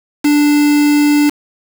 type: tone with quantisation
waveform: triangle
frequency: 293.7 Hz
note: D4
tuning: in tune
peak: -6 dBFS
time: 0.24-1.3 s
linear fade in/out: 10 ms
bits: 3
effects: none